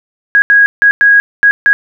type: tone bursts at uneven times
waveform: sine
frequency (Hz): 1649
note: G#6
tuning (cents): -13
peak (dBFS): -3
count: 6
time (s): 0.35-0.42 / 0.5-0.66 / 0.82-0.91 / 1.01-1.2 / 1.43-1.51 / 1.66-1.73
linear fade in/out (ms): 0
effects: none